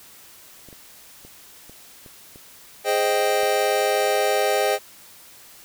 clicks, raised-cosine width 2 ms, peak -31 dBFS, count 7, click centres 0.687 / 0.728 / 1.25 / 1.696 / 2.062 / 2.359 / 3.433 s
square chord, Ab major seventh, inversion none, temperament equal, 415.3 / 523.3 / 622.3 / 784 Hz, Ab4 / C5 / Eb5 / G5, 0 / 0 / 0 / 0 cents, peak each -25 dBFS, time 2.84-4.79 s, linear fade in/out 50 ms
effects white hiss -47 dBFS RMS until 5.64 s

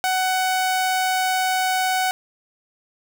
sawtooth tone, 747 Hz, F#5, 16 cents sharp, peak -15 dBFS, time 0.04-2.11 s, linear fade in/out 0 ms, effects none

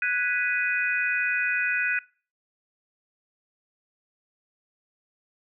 sine chord, G# minor seventh, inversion third, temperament equal, 1480 / 1661.2 / 1975.5 / 2489 Hz, F#6 / G#6 / B6 / D#7, 0 / 0 / 0 / 0 cents, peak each -26 / -32 / -32 / -27 dBFS, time 0.02-1.99 s, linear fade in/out 2 ms, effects noise-tail reverb RT60 0.4 s tail -23 dB re dry

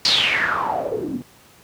white noise with low-pass filter sweep, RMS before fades -21 dBFS, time 0.05-1.22 s, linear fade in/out 0 ms, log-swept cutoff 4700 to 220 Hz, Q 7.5, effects pink hiss -50 dBFS RMS until 1.63 s + high-pass 80 Hz 12 dB/octave

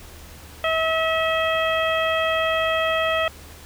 harmonic tone, 645 Hz, E5, 38 cents flat, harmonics 1 / 2 / 3 / 4 / 5, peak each -22 / -25 / -27 / -28 / -29 dBFS, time 0.64-3.28 s, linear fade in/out 2 ms, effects added 76 Hz sine -44 dBFS peak until 3.65 s + pink hiss -44 dBFS RMS until 3.65 s

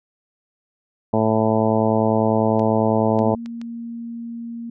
harmonic tone, 110 Hz, A2, in tune, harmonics 1 / 2 / 3 / 4 / 5 / 6 / 7 / 8 / 9, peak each -24 / -20 / -26 / -23 / -24 / -23 / -28 / -26 / -32 dBFS, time 1.13-3.35 s, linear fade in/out 5 ms
clicks, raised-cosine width 0.2 ms, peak -23 dBFS, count 4, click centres 2.595 / 3.19 / 3.46 / 3.615 s
sine tone, 233.1 Hz, A#3, in tune, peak -28 dBFS, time 3.19-4.7 s, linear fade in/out 5 ms
effects none

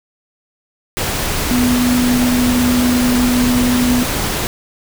sine tone in noise, 246.9 Hz, B3, in tune, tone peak -12 dBFS, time 1.51-4.03 s, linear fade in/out 0 ms, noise pink, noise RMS -19 dBFS, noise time 0.97-4.47 s, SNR +4 dB, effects none

